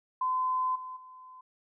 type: tone with level steps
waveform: sine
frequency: 1023 Hz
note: C6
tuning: 39 cents flat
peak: -26 / -38 / -47 dBFS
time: 0.21-1.41 s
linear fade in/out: 5 ms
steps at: 0.75 / 0.96 s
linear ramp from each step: 10 ms
effects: none